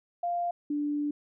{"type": "tone pair in turn", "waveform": "sine", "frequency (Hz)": [697, 293.1], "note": ["F5", "D4"], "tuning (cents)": [-4, -3], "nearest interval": "octave + minor third", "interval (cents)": 1499, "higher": "first", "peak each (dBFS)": -27, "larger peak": "neither", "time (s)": [[0.23, 0.51], [0.7, 1.11]], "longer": "second", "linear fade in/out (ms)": 5, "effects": []}